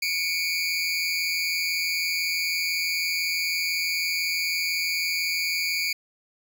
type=tone pair together; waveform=25% pulse; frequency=2234 / 2400 Hz; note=C#7 / D7; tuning=+13 / +37 cents; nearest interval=minor second; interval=124 cents; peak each=-23 dBFS; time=0.02-5.93 s; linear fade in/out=5 ms; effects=none